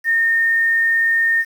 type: tone with quantisation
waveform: sine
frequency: 1829 Hz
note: A#6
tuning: 33 cents flat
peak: -13 dBFS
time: 0.04-1.45 s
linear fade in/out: 50 ms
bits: 7
effects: none